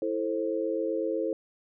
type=chord; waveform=sine; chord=A minor; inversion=second; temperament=just; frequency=330 / 440 / 528 Hz; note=E4 / A4 / C5; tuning=+2 / 0 / +16 cents; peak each=-31 dBFS; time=0.02-1.33 s; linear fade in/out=2 ms; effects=none